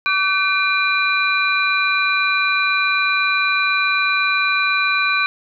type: tone cluster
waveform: sine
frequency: 1151 / 1523 / 2395 / 3977 Hz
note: D6 / F#6 / D7 / B7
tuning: -35 / +50 / +33 / +11 cents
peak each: -21 / -21 / -18 / -25 dBFS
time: 0.06-5.26 s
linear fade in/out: 0 ms
effects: none